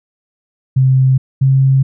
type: tone pair in turn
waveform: sine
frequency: 131.4 / 134.16 Hz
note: C3 / C3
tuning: +8 / +44 cents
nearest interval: unison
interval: 36 cents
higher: second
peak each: -7 dBFS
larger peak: neither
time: 0.76-1.18 / 1.41-1.83 s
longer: neither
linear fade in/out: 10 ms
effects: none